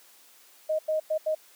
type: tone bursts at uneven times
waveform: sine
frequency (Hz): 624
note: D#5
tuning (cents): +5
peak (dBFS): -23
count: 4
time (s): 0.69-0.79 / 0.88-1 / 1.1-1.18 / 1.26-1.35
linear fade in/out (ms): 10
effects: white hiss -56 dBFS RMS until 1.55 s + high-pass 300 Hz 12 dB/octave